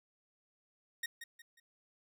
sawtooth tone with echo, 1865 Hz, A#6, in tune, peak -32 dBFS, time 1.03-1.06 s, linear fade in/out 5 ms, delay 180 ms, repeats 3, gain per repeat -9 dB, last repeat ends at 1.6 s, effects none

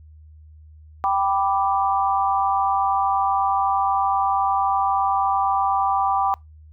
sine chord, G major, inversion none, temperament equal, 784 / 987.8 / 1174.7 Hz, G5 / B5 / D6, 0 / 0 / 0 cents, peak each -20 / -24 / -23 dBFS, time 1.04-6.34 s, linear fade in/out 0 ms, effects noise-tail reverb RT60 0.2 s tail -25 dB re dry + added 77 Hz sine -43 dBFS peak until 6.72 s

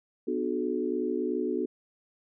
sine tone cluster, 248.4 / 299.1 / 366.6 / 429.5 Hz, B3 / D4 / F#4 / A4, +10 / +32 / -16 / -42 cents, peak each -33 / -33 / -31 / -33 dBFS, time 0.27-1.66 s, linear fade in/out 10 ms, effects none

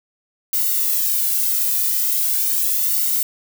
violet noise with flanger, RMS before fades -19 dBFS, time 0.53-3.23 s, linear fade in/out 2 ms, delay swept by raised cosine 1.2 to 1.82 ms, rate 0.39 Hz, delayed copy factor -0.95, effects none

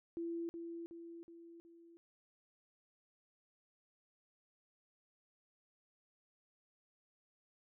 sine tone with echo, 336.6 Hz, E4, 36 cents sharp, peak -38 dBFS, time 0.17-0.49 s, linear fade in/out 0 ms, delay 370 ms, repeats 4, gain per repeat -5 dB, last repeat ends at 1.97 s, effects none

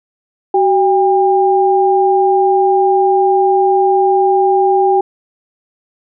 sine tone pair together, 378.7 / 801 Hz, F#4 / G5, +40 / +37 cents, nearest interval octave + minor second, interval 1297 cents, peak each -11 dBFS, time 0.54-5.01 s, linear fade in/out 5 ms, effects none

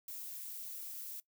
violet noise, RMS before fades -45 dBFS, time 0.08-1.2 s, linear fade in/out 2 ms, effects noise-tail reverb RT60 0.1 s tail -20 dB re dry

